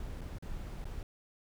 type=noise with dropouts; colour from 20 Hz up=brown; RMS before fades=-41 dBFS; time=0-1.03 s; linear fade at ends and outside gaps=2 ms; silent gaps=0.21-0.214 / 0.385-0.424 / 0.844-0.853 s; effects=none